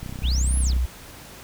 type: click train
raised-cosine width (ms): 5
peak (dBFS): -21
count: 24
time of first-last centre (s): 0.03-0.765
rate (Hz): 31.3
type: linear two-way sweep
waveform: sine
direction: up then down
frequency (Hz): 2156 to 11000 to 2628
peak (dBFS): -28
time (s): 0.22-0.74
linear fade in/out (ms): 50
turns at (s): 0.59
type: tone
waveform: sine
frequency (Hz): 62.2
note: B1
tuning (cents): +13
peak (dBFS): -19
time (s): 0.23-0.86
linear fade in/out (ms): 10
effects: pink hiss -43 dBFS RMS until 1.43 s